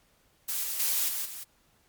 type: noise with level steps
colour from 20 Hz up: blue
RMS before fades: -31 / -33 / -27 / -32 / -40 dBFS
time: 0.48-1.44 s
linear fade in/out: 10 ms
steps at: 0.63 / 0.79 / 1.08 / 1.25 s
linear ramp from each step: 10 ms
effects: pink hiss -66 dBFS RMS until 1.88 s + MP3 96 kbps